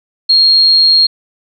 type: tone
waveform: sine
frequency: 4253 Hz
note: C8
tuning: 27 cents sharp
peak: -5 dBFS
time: 0.29-1.07 s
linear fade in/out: 10 ms
effects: none